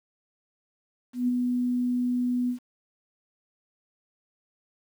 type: tone with ADSR envelope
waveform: sine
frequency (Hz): 246.9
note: B3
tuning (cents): 0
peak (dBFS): -20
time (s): 1.13-2.59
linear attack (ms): 150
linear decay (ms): 21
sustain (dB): -3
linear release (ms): 100
effects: 9-bit